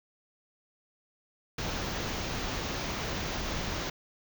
pink band-stop noise, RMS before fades -34 dBFS, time 1.58-3.9 s, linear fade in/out 5 ms, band 6800 to 16000 Hz, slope 96 dB/octave, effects none

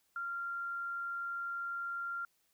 sine tone, 1386 Hz, F6, 14 cents flat, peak -36 dBFS, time 0.16-2.25 s, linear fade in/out 2 ms, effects white hiss -75 dBFS RMS until 2.53 s

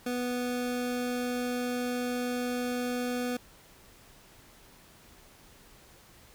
25% pulse tone, 246.5 Hz, B3, 3 cents flat, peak -26 dBFS, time 0.06-3.37 s, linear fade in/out 5 ms, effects pink hiss -56 dBFS RMS until 6.34 s

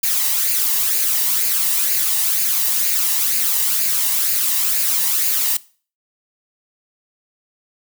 blue noise with flanger, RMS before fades -18 dBFS, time 0.03-5.57 s, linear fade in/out 5 ms, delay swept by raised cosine 0.43 to 1.07 ms, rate 2.1 Hz, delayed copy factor +0.5, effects noise-tail reverb RT60 0.4 s tail -20 dB re dry

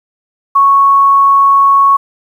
sine tone, 1107 Hz, C#6, 3 cents flat, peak -4 dBFS, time 0.55-1.97 s, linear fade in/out 10 ms, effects 7-bit

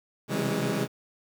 20% pulse tone cluster, 129.9 / 135.3 / 163.5 / 190 / 206.5 Hz, C3 / C#3 / E3 / F#3 / G#3, -12 / -42 / -14 / +46 / -10 cents, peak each -31 / -28 / -27 / -30 / -25 dBFS, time 0.28-0.88 s, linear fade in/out 50 ms, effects 9-bit

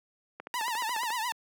click train, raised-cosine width 0.5 ms, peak -24 dBFS, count 11, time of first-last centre 0.4-1.104 s, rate 14.2 Hz
sawtooth tone with vibrato, 932.3 Hz, A#5, in tune, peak -26 dBFS, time 0.54-1.32 s, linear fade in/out 0 ms, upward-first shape triangle, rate 8.6 Hz, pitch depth 160 cents each way
effects high-pass 300 Hz 12 dB/octave

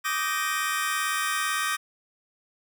sawtooth chord, Eb major seventh, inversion third, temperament just, 1166.7 / 1244.5 / 1555.6 / 1866.8 Hz, D6 / Eb6 / G6 / Bb6, -12 / 0 / -14 / +2 cents, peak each -27 dBFS, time 0.04-1.77 s, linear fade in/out 20 ms, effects none

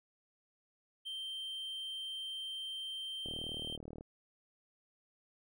triangle tone, 3136 Hz, G7, in tune, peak -38 dBFS, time 1.05-3.77 s, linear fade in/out 20 ms
click train, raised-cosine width 2 ms, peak -33 dBFS, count 30, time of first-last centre 3.26-4.009 s, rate 38.7 Hz
effects none

